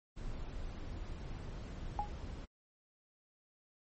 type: noise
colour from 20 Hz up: brown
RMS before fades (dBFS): -43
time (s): 0.16-2.46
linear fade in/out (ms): 20
type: tone with exponential decay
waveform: sine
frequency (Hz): 830.6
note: G#5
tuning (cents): 0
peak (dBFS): -29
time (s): 1.99-2.12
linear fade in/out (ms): 0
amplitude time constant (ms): 28
effects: MP3 32 kbps